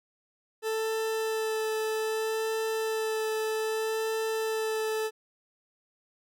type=tone with vibrato; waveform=40% pulse; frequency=440 Hz; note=A4; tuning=in tune; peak=-27 dBFS; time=0.62-5.11 s; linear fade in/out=50 ms; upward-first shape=sine; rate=0.63 Hz; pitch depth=12 cents each way; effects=none